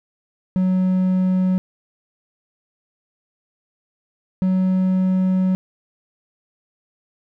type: tone pair in turn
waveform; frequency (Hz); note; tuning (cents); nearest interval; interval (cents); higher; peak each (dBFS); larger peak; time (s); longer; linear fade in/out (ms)
triangle; 185.4 / 186.47; F#3 / F#3; +4 / +14; unison; 10; second; -13; neither; 0.56-1.58 / 4.42-5.55; second; 0
effects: none